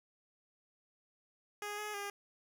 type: tone with pitch steps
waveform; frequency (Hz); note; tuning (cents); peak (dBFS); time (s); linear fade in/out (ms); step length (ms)
10% pulse; 413.8 / 421 / 404.4; G#4 / G#4 / G#4; -6 / +24 / -46; -31; 1.62-2.1; 2; 160
effects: none